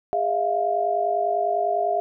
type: tone cluster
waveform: sine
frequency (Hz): 409.3 / 649 / 699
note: G#4 / E5 / F5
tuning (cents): -25 / -27 / +1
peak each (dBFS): -28 / -25 / -22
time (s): 0.13-2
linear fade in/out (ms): 0
effects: none